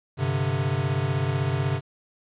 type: chord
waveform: square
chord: G suspended fourth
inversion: none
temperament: equal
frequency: 98 / 130.81 / 146.83 Hz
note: G2 / C3 / D3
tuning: 0 / 0 / 0 cents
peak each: -30 / -26 / -29 dBFS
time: 0.17-1.81 s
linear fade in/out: 50 ms
effects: resampled to 8000 Hz + 9-bit